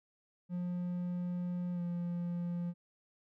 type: tone with pitch glide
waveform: triangle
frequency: 177.5 to 173.85 Hz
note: F3 to F3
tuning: +28 to -8 cents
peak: -32 dBFS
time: 0.49-2.74 s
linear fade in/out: 50 ms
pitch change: -36 cents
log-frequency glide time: 1.73-1.81 s
effects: none